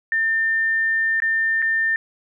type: tone with dropouts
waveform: sine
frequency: 1800 Hz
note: A6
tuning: 39 cents sharp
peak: -17 dBFS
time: 0.12-1.96 s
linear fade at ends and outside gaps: 1 ms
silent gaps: 1.202-1.221 / 1.62-1.624 s
effects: none